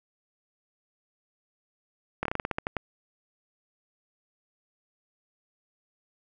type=slowing click train; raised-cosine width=0.5 ms; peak=-13 dBFS; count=11; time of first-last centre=2.23-2.767 s; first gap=24 ms; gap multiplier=1.17; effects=none